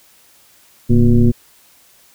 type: tone with frequency modulation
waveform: sine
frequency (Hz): 110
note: A2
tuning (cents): 0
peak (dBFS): -7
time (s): 0.89-1.32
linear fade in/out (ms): 20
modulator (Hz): 126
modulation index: 1.5
effects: white hiss -50 dBFS RMS until 2.14 s